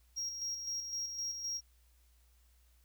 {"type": "tone with tremolo", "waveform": "triangle", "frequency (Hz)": 5610, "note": "F8", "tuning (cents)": 7, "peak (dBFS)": -34, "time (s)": [0.16, 1.61], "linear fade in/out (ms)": 20, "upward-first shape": "square", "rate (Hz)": 3.9, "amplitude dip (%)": 45, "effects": ["added 60 Hz sine -64 dBFS peak until 2.84 s", "white hiss -73 dBFS RMS until 2.84 s"]}